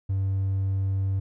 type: tone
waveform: triangle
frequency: 96.8 Hz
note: G2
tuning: 21 cents flat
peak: -20 dBFS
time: 0.09-1.2 s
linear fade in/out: 10 ms
effects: tanh soft clip ceiling -17 dBFS